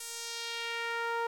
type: tone with band-pass filter sweep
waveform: sawtooth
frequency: 464.9 Hz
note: A#4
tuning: 5 cents flat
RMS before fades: -36 dBFS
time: 0-1.27 s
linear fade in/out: 5 ms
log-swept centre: 9300 to 930 Hz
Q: 1.3
effects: 10-bit